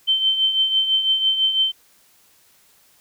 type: tone with tremolo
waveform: sine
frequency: 3098 Hz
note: G7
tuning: 21 cents flat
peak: -13 dBFS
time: 0.07-1.72 s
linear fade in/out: 20 ms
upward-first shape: triangle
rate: 6 Hz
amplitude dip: 65%
effects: white hiss -56 dBFS RMS until 3 s